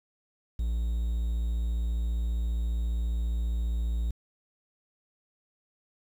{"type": "tone with quantisation", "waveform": "triangle", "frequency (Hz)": 57.4, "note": "A#1", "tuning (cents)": -26, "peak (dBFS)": -24, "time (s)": [0.59, 4.11], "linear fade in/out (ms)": 5, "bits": 9, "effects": []}